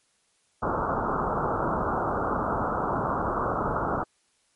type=low-pass noise; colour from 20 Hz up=white; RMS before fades=-27 dBFS; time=0.62-4.04 s; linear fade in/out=10 ms; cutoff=1400 Hz; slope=96 dB/octave; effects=white hiss -68 dBFS RMS until 4.55 s + MP3 48 kbps